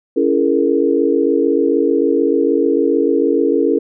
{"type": "chord", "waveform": "sine", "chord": "A# half-diminished seventh", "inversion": "first", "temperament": "just", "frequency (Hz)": [279.7, 335.6, 419.5, 466.2], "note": ["C#4", "E4", "G#4", "A#4"], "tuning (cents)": [16, 31, 17, 0], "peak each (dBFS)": -17, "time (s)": [0.16, 3.79], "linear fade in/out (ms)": 10, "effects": []}